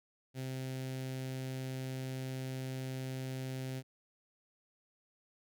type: tone with notch filter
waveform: sawtooth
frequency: 130.81 Hz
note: C3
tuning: in tune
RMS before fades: -40 dBFS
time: 0.34-3.83 s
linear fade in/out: 50 ms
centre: 1100 Hz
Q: 1.1
effects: none